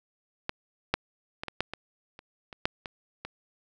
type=clicks; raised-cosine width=0.3 ms; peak=-13 / -7 / -18 / -19 / -10 / -19 / -29 / -26 / -8 / -20 / -20 dBFS; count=11; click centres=0.494 / 0.94 / 1.435 / 1.483 / 1.606 / 1.736 / 2.191 / 2.528 / 2.655 / 2.858 / 3.25 s; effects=none